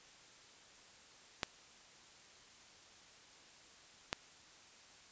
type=clicks; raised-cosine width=0.2 ms; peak=-16 dBFS; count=2; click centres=1.432 / 4.129 s; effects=white hiss -60 dBFS RMS until 5.11 s + resampled to 16000 Hz